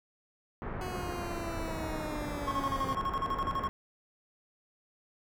pink low-pass noise, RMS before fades -38 dBFS, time 0.62-3.69 s, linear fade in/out 0 ms, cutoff 1700 Hz, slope 24 dB/octave
20% pulse linear sweep, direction down, 369.2 to 261.6 Hz, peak -33 dBFS, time 0.81-2.95 s, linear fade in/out 2 ms
triangle tone with tremolo, 1088 Hz, C#6, 33 cents flat, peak -27 dBFS, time 2.47-3.68 s, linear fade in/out 10 ms, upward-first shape square, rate 12 Hz, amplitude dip 75%
effects none

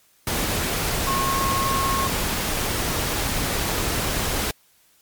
sine tone in noise, 1084 Hz, C#6, 39 cents flat, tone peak -22 dBFS, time 1.07-2.07 s, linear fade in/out 2 ms, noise pink, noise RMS -24 dBFS, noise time 0.27-4.51 s, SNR -1 dB, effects white hiss -59 dBFS RMS until 5.01 s + MP3 96 kbps

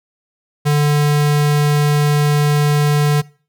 square tone, 147.3 Hz, D3, 6 cents sharp, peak -12 dBFS, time 0.65-3.22 s, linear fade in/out 20 ms, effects noise-tail reverb RT60 0.4 s tail -22 dB re dry

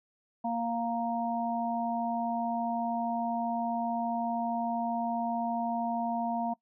harmonic tone, 233.1 Hz, A#3, in tune, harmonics 1 / 3 / 4, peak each -33 / -32 / -35 dBFS, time 0.44-6.54 s, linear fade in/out 10 ms, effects noise-tail reverb RT60 0.1 s tail -22 dB re dry

